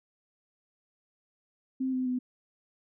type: tone with pitch steps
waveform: sine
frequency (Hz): 261.6 / 256.5 / 251.5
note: C4 / C4 / B3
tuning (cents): 0 / -34 / +32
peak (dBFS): -27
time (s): 1.8-2.19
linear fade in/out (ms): 10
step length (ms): 130
effects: none